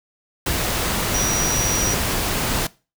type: tone in noise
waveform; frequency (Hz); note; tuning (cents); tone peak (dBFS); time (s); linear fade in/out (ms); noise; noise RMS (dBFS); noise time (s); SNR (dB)
sine; 5800; F#8; -35; -20; 1.14-1.94; 5; pink; -22; 0.46-2.67; -1
effects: noise-tail reverb RT60 0.3 s tail -20 dB re dry